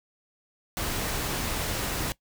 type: noise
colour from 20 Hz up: pink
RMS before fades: -30 dBFS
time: 0.77-2.12 s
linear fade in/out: 0 ms
effects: noise-tail reverb RT60 0.1 s tail -20 dB re dry